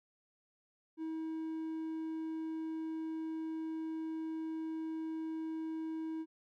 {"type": "tone", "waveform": "triangle", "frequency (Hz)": 320, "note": "D#4", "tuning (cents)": 49, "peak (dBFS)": -35, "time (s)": [0.97, 6.26], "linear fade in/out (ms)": 50, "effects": []}